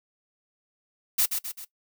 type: noise with echo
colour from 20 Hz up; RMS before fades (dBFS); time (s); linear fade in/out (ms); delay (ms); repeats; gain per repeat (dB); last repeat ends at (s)
blue; -22; 1.18-1.26; 10; 130; 3; -6; 1.65
effects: noise-tail reverb RT60 0.1 s tail -18 dB re dry